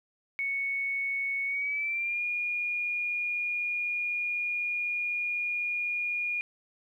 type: tone with pitch glide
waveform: sine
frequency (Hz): 2217 to 2432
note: C#7 to D#7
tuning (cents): 0 to -40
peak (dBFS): -28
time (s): 0.39-6.41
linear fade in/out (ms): 0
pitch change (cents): +160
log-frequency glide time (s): 1.46-2.23
effects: 11-bit